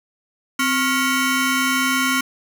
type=ring-modulated tone; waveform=20% pulse; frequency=830.6 Hz; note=G#5; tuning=in tune; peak=-9 dBFS; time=0.59-2.21 s; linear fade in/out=5 ms; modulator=571 Hz; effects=none